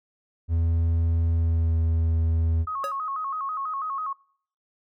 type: tone with pitch glide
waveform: triangle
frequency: 83 to 81.72 Hz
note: E2 to E2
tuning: +12 to -14 cents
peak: -18 dBFS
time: 0.48-2.66 s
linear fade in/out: 50 ms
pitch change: -26 cents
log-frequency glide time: 1.32-1.79 s
type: tone with vibrato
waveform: sine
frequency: 1174.7 Hz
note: D6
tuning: in tune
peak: -27 dBFS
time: 2.67-4.13 s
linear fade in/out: 5 ms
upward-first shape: square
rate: 6.1 Hz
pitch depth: 120 cents each way
type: tone with exponential decay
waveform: square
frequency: 554.4 Hz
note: C#5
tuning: in tune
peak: -28 dBFS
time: 2.84-2.97 s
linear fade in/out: 1 ms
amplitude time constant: 27 ms
effects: noise-tail reverb RT60 0.6 s tail -24 dB re dry